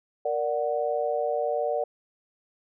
sine chord, Bb augmented, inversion none, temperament equal, 466.2 / 587.3 / 740 Hz, Bb4 / D5 / F#5, 0 / 0 / 0 cents, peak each -29 / -27 / -30 dBFS, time 0.25-1.84 s, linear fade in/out 5 ms, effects none

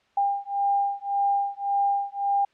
sine beating tone pair, 800 / 801.8 Hz, G5 / G5, +35 / +39 cents, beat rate 1.8 Hz, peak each -25 dBFS, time 0.17-2.45 s, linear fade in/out 5 ms, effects white hiss -64 dBFS RMS until 2.53 s + low-pass 3000 Hz 12 dB/octave

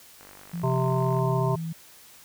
click train, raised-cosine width 0.5 ms, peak -32 dBFS, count 49, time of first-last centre 0.21-1.188 s, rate 49.1 Hz
sine tone with pitch glide, 171.5 to 163.66 Hz, F3 to E3, -31 to -12 cents, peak -29 dBFS, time 0.53-1.73 s, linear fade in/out 10 ms, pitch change -81 cents, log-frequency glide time 0.95-1.51 s
harmonic tone, 130.4 Hz, C3, 5 cents flat, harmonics 1 / 3 / 5 / 7 / 8, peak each -24 / -29 / -31 / -32 / -33 dBFS, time 0.63-1.56 s, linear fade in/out 10 ms
effects white hiss -51 dBFS RMS until 2.24 s

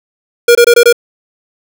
square tone bursts, 475.5 Hz, A#4, 34 cents sharp, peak -3 dBFS, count 5, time 0.48-0.927 s, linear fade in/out 5 ms, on 71 ms, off 23 ms, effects none

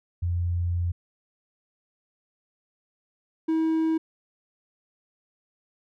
sine / triangle tone pair in turn, 87.1 / 321.1 Hz, F2 / E4, -4 / -45 cents, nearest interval octave + major seventh, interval 2259 cents, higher second, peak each -23 / -19 dBFS, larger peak second, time 0.22-0.92 / 3.48-3.98 s, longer first, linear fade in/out 10 ms, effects none

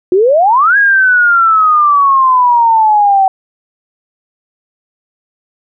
sine exponential two-way sweep, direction up then down, 349.2 to 1661.2 to 760 Hz, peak -5 dBFS, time 0.12-3.28 s, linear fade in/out 2 ms, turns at 0.77 s, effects none

